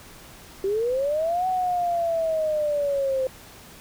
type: linear two-way sweep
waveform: sine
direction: up then down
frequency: 379 to 750 to 517 Hz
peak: -21 dBFS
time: 0.64-3.27 s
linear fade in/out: 2 ms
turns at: 1.47 s
effects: pink hiss -46 dBFS RMS until 3.8 s